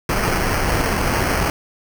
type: noise with sample-and-hold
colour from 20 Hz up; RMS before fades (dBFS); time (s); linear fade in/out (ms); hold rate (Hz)
pink; -19; 0.09-1.5; 2; 3675
effects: none